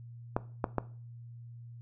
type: clicks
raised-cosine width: 1 ms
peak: -14 dBFS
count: 3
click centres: 0.365 / 0.642 / 0.783 s
effects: noise-tail reverb RT60 0.4 s tail -17 dB re dry + added 118 Hz sine -45 dBFS peak until 1.81 s